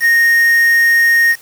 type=tone with quantisation; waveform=triangle; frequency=1857 Hz; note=A#6; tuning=7 cents flat; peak=-6 dBFS; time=0-1.36 s; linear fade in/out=50 ms; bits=4; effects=white hiss -42 dBFS RMS until 1.41 s